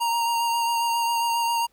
square tone with vibrato, 932.3 Hz, A#5, in tune, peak -22 dBFS, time 0-1.67 s, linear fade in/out 20 ms, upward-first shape sine, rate 7.4 Hz, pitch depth 16 cents each way, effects pink hiss -65 dBFS RMS until 1.72 s

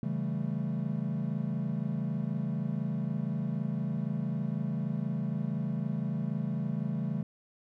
triangle chord, A dominant seventh, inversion first, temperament equal, 138.59 / 164.81 / 196 / 220 Hz, C#3 / E3 / G3 / A3, 0 / 0 / 0 / 0 cents, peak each -33 / -33 / -34 / -34 dBFS, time 0.03-7.23 s, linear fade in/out 2 ms, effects none

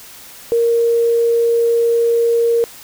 sine tone, 466.2 Hz, A#4, in tune, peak -11 dBFS, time 0.52-2.64 s, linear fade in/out 0 ms, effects white hiss -38 dBFS RMS until 2.83 s

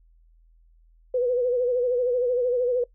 sine tone with vibrato, 493.9 Hz, B4, in tune, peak -20 dBFS, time 1.14-2.84 s, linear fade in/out 5 ms, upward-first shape sine, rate 13 Hz, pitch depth 59 cents each way, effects noise-tail reverb RT60 0.1 s tail -20 dB re dry + added 41 Hz sine -54 dBFS peak until 2.94 s

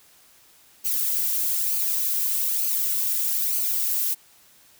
violet noise with flanger, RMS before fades -24 dBFS, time 0.84-4.15 s, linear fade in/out 20 ms, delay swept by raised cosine 0.55 to 2.35 ms, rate 1.1 Hz, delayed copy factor -0.55, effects white hiss -55 dBFS RMS until 4.79 s

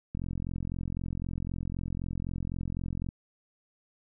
click train, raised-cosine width 5 ms, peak -22 dBFS, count 130, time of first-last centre 0.15-3.088 s, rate 43.9 Hz, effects none

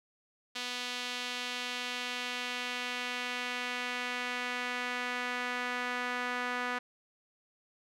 sawtooth tone with band-pass filter sweep, 246.9 Hz, B3, in tune, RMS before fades -36 dBFS, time 0.55-6.79 s, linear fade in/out 10 ms, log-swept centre 3600 to 1600 Hz, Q 1.4, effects none

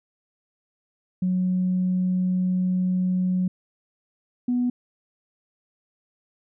sine tone pair in turn, 183.4 / 246 Hz, F#3 / B3, -15 / -7 cents, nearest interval perfect fourth, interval 508 cents, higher second, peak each -19 dBFS, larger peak neither, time 1.22-3.48 / 4.48-4.7 s, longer first, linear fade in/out 5 ms, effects tanh soft clip ceiling -15 dBFS

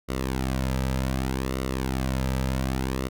sawtooth tone with flanger, 65.41 Hz, C2, in tune, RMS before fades -27 dBFS, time 0.08-3.09 s, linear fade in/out 20 ms, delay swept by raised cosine 1.2 to 2.8 ms, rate 0.66 Hz, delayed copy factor -0.65, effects none

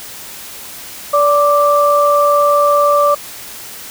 sine tone pair together, 579.4 / 1174.7 Hz, D5 / D6, -24 / 0 cents, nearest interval octave, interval 1224 cents, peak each -11 dBFS, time 1.13-3.15 s, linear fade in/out 10 ms, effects white hiss -31 dBFS RMS until 3.9 s

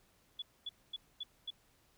sine tone bursts, 3421 Hz, A7, 49 cents flat, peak -38 dBFS, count 5, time 0.39-1.505 s, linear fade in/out 5 ms, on 31 ms, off 240 ms, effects pink hiss -70 dBFS RMS until 1.97 s

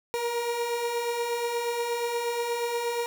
30% pulse beating tone pair, 466.2 / 474.6 Hz, A#4 / A#4, 0 / +31 cents, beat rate 8.4 Hz, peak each -33 / -25 dBFS, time 0.14-3.06 s, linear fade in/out 0 ms, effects none

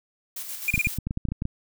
blue noise with tremolo, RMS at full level -34 dBFS, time 0.36-0.98 s, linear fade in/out 5 ms, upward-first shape square, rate 7.7 Hz, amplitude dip 40%
triangle tone bursts, 2415 Hz, D7, 48 cents sharp, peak -18 dBFS, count 4, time 0.68-0.87 s, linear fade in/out 2 ms, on 25 ms, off 30 ms
clicks, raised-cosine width 5 ms, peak -15 dBFS, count 12, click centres 0.741 / 0.778 / 0.871 / 0.986 / 1.07 / 1.109 / 1.174 / 1.253 / 1.287 / 1.32 / 1.421 / 1.454 s
effects none

